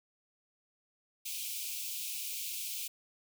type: high-pass noise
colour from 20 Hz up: white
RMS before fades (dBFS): -39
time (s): 1.25-2.88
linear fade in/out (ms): 10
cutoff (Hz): 2300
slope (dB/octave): 96
effects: none